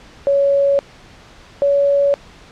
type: tone pair in turn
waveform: sine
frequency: 559 / 563.9 Hz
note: C#5 / C#5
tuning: +14 / +30 cents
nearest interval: unison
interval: 16 cents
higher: second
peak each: -11 dBFS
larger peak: neither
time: 0.27-0.79 / 1.62-2.14 s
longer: neither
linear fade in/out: 0 ms
effects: pink hiss -43 dBFS RMS until 2.51 s + low-pass 5000 Hz 12 dB/octave